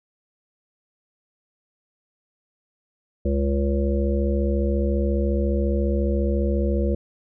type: harmonic tone with a mistuned harmonic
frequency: 69.3 Hz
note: C#2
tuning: in tune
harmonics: 1 / 3 / 5 / 7 / 8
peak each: -21 / -26 / -28 / -29 / -30 dBFS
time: 3.25-6.95 s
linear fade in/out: 5 ms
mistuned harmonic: 8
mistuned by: +16 cents
effects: none